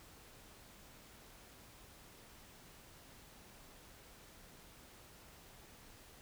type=silence; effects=pink hiss -59 dBFS RMS until 6.21 s